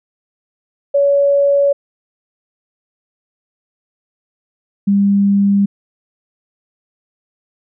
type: tone pair in turn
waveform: sine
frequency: 564 / 199.88 Hz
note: C#5 / G3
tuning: +30 / +34 cents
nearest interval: octave + tritone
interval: 1796 cents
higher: first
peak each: -9 dBFS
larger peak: neither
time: 0.94-1.73 / 4.87-5.66 s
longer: neither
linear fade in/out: 10 ms
effects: none